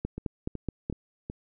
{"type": "two click trains", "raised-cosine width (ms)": 3, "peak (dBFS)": [-17, -22], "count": [5, 4], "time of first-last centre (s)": [[0.05, 0.899], [0.18, 1.299]], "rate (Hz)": [4.71, 2.68], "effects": []}